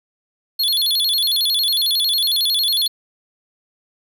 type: tone with vibrato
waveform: square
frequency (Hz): 3842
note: B7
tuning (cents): -48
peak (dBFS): -16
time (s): 0.59-2.88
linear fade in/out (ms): 10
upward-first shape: square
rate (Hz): 11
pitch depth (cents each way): 190
effects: none